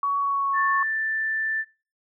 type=tone with pitch glide; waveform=sine; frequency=1124 to 1102.8 Hz; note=C#6 to C#6; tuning=+24 to -9 cents; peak=-21 dBFS; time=0.03-0.83 s; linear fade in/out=2 ms; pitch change=-33 cents; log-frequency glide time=0.18-0.58 s
type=tone; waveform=sine; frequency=1768 Hz; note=A6; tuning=8 cents sharp; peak=-23 dBFS; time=0.53-1.65 s; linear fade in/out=50 ms
effects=noise-tail reverb RT60 0.4 s tail -26 dB re dry